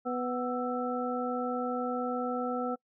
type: harmonic tone with a mistuned harmonic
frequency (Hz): 248.2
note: B3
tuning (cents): +9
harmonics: 1 / 2 / 3 / 5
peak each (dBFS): -34 / -34 / -36 / -37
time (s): 0.05-2.76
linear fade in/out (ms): 20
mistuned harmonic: 5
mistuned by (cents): +110
effects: noise-tail reverb RT60 0.1 s tail -25 dB re dry